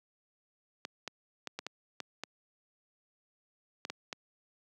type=clicks; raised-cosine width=0.2 ms; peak=-20 dBFS; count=10; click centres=0.851 / 1.077 / 1.473 / 1.59 / 1.666 / 2.003 / 2.236 / 3.851 / 3.9 / 4.128 s; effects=high-pass 200 Hz 12 dB/octave